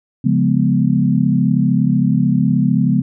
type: chord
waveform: sine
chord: C# dominant seventh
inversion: none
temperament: equal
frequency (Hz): 138.59 / 174.61 / 207.7 / 246.9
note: C#3 / E#3 / G#3 / B3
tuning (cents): 0 / 0 / 0 / 0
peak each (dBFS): -17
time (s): 0.24-3.02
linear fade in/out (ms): 10
effects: none